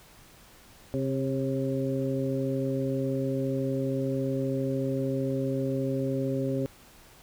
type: harmonic tone with a mistuned harmonic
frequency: 133.2 Hz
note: C3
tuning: 31 cents sharp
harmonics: 1 / 2 / 3 / 4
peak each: -31 / -30 / -33 / -33 dBFS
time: 0.94-6.66 s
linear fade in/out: 0 ms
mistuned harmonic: 4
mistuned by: +28 cents
effects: pink hiss -54 dBFS RMS until 7.22 s